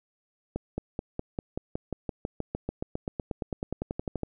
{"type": "accelerating click train", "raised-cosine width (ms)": 2, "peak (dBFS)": -17, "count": 28, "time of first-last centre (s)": [0.56, 4.233], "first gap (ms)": 220, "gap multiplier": 0.96, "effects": []}